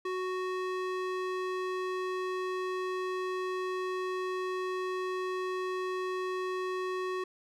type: tone with band-pass filter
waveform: square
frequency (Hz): 370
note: F#4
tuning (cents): 0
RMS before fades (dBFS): -34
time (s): 0.05-7.24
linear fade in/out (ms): 5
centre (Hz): 1000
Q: 0.58
effects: none